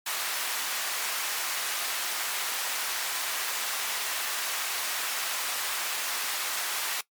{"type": "high-pass noise", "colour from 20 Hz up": "pink", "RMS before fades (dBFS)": -31, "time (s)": [0.06, 7.01], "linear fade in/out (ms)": 5, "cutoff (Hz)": 1100, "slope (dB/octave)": 12, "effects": ["noise-tail reverb RT60 0.1 s tail -19 dB re dry", "MP3 96 kbps"]}